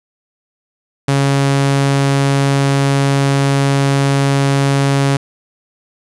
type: tone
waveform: sawtooth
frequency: 138.59 Hz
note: C#3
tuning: in tune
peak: -7 dBFS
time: 1.08-5.17 s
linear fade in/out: 5 ms
effects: resampled to 24000 Hz + 8-bit